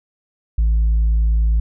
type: tone with tanh clipping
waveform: sine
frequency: 55 Hz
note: A1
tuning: in tune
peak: -13 dBFS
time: 0.58-1.6 s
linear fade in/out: 5 ms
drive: 1 dB
effects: none